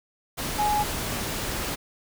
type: tone in noise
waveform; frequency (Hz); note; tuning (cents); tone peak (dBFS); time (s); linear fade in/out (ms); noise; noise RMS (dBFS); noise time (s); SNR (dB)
sine; 837; G#5; +13; -21; 0.58-0.84; 20; pink; -30; 0.37-1.76; +6
effects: none